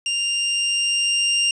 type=tone with level ramp; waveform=sawtooth; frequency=2794 Hz; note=F7; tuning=in tune; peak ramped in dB=-17 to -13 dBFS; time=0.06-1.51 s; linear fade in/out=2 ms; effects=resampled to 22050 Hz + 8-bit